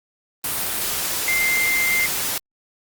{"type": "tone in noise", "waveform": "sine", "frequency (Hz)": 2093, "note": "C7", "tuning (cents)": 0, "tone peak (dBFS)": -18, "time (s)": [1.28, 2.06], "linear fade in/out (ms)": 2, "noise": "white", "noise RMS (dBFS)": -24, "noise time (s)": [0.44, 2.38], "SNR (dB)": 3, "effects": ["Opus 32 kbps"]}